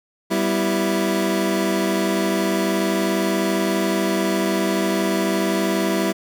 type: chord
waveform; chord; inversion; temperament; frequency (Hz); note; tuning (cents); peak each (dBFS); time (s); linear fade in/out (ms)
25% pulse; E minor; first; equal with one note detuned; 194.98 / 246.9 / 329.6; G3 / B3 / E4; -9 / 0 / 0; -18 / -24 / -18; 0.3-6.13; 20
effects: none